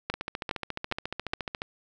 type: two click trains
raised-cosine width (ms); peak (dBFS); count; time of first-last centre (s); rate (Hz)
0.3; -16 / -12; 22 / 4; 0.14-1.619 / 0.1-1.335; 14.2 / 2.43
effects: none